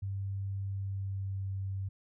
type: tone with pitch glide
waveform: sine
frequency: 98 to 96.76 Hz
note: G2 to G2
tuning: 0 to -22 cents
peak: -33 dBFS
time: 0.02-1.89 s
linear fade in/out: 10 ms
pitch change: -22 cents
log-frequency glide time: 0.67-1.51 s
effects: none